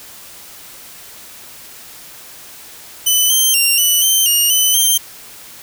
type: tone with pitch steps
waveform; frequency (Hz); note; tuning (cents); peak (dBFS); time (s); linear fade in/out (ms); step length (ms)
10% pulse; 3008 / 3137 / 2774 / 2972 / 3104 / 2850 / 3018 / 3152; F#7 / G7 / F7 / F#7 / G7 / F7 / F#7 / G7; +28 / +1 / -12 / +7 / -18 / +34 / +34 / +9; -3; 3.06-4.98; 10; 240
effects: white hiss -37 dBFS RMS until 5.62 s